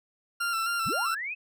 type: tone with vibrato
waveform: 40% pulse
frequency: 1365 Hz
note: F6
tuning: 40 cents flat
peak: -26 dBFS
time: 0.4-1.15 s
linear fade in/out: 10 ms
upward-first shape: square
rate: 3.8 Hz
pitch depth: 34 cents each way
type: linear sweep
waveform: sine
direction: up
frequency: 37.63 to 2628 Hz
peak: -31 dBFS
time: 0.85-1.35 s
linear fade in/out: 20 ms
effects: none